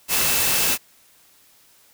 sine tone in noise, 2637 Hz, E7, in tune, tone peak -30 dBFS, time 0.08-0.78 s, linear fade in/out 50 ms, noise white, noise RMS -20 dBFS, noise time 0.08-0.78 s, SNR -13 dB, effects white hiss -55 dBFS RMS until 1.93 s

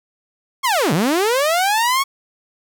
sawtooth linear two-way sweep, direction down then up, 1119 to 138.59 to 1119 Hz, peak -11 dBFS, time 0.63-2.04 s, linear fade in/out 20 ms, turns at 0.93 s, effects none

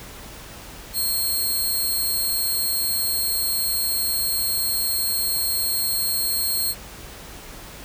10% pulse tone, 4239 Hz, C8, 22 cents sharp, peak -14 dBFS, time 0.93-6.75 s, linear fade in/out 50 ms, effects added 50 Hz sine -47 dBFS peak until 7.84 s + pink hiss -40 dBFS RMS until 7.84 s

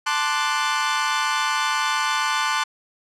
sawtooth chord, D dominant seventh, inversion second, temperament equal, 880 / 1046.5 / 1174.7 / 1480 Hz, A5 / C6 / D6 / F#6, 0 / 0 / 0 / 0 cents, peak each -22 dBFS, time 0.06-2.64 s, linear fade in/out 10 ms, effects low-pass 7000 Hz 12 dB/octave

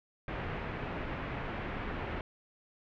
pink low-pass noise, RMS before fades -38 dBFS, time 0.28-2.21 s, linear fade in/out 2 ms, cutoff 2500 Hz, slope 24 dB/octave, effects none

